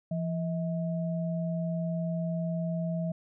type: tone pair together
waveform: sine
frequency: 169.25 / 639 Hz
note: E3 / D#5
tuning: +46 / +46 cents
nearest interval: octave + major seventh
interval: 2300 cents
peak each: -29 / -36 dBFS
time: 0.11-3.12 s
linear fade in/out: 5 ms
effects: none